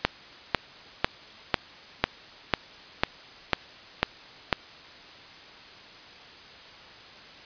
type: click train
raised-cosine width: 0.3 ms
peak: -3 dBFS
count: 10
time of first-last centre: 0.05-4.528 s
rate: 2.01 Hz
effects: white hiss -47 dBFS RMS until 7.45 s + resampled to 11025 Hz